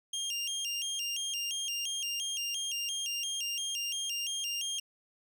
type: tone with vibrato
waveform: 25% pulse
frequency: 3000 Hz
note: F#7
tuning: 23 cents sharp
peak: -29 dBFS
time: 0.13-4.8 s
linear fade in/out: 5 ms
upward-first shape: square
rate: 2.9 Hz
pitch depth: 120 cents each way
effects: none